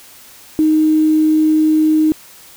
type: tone with quantisation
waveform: sine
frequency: 311.1 Hz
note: D#4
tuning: in tune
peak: -9 dBFS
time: 0.59-2.12 s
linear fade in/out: 0 ms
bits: 6
effects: white hiss -41 dBFS RMS until 2.56 s